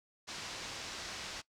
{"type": "low-pass noise", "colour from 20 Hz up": "white", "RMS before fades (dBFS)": -44, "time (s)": [0.27, 1.42], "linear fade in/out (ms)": 20, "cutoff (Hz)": 6100, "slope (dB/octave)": 24, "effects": ["noise-tail reverb RT60 0.1 s tail -19 dB re dry"]}